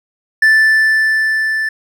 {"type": "tone with level ramp", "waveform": "triangle", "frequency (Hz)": 1760, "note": "A6", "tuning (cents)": 0, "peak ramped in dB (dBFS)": [-4, -13], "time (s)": [0.42, 1.69], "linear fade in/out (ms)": 5, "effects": []}